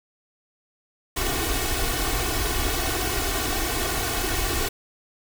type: noise with comb filter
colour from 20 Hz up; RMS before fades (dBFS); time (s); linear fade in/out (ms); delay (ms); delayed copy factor
pink; -25; 1.16-4.69; 10; 2.7; +1
effects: none